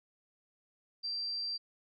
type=tone; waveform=sine; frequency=4707 Hz; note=D8; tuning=3 cents sharp; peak=-34 dBFS; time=1.03-1.58 s; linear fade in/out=20 ms; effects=none